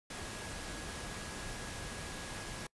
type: tone in noise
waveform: sine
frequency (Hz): 1661.2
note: G#6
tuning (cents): 0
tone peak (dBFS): -52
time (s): 0.1-2.67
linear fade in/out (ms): 5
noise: pink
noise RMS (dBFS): -43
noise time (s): 0.1-2.67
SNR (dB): -12
effects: noise-tail reverb RT60 0.1 s tail -25 dB re dry + resampled to 24000 Hz